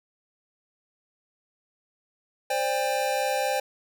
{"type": "chord", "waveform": "square", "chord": "C suspended second", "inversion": "none", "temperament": "equal with one note detuned", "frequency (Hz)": [523.3, 587.3, 801.9], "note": ["C5", "D5", "G5"], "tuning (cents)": [0, 0, 39], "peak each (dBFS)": [-29, -31, -28], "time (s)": [2.5, 3.6], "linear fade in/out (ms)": 5, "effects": []}